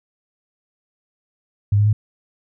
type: tone with pitch steps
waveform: sine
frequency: 101.9 / 104.1 / 106.35 Hz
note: G#2 / G#2 / G#2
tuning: -32 / +5 / +42 cents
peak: -12 dBFS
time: 1.72-1.93 s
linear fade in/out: 5 ms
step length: 70 ms
effects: none